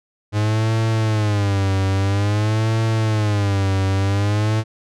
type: tone with vibrato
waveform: 45% pulse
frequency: 103.83 Hz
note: G#2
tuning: in tune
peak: -16 dBFS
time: 0.32-4.64 s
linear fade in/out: 50 ms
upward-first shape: sine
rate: 0.5 Hz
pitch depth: 130 cents each way
effects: low-pass 7000 Hz 12 dB/octave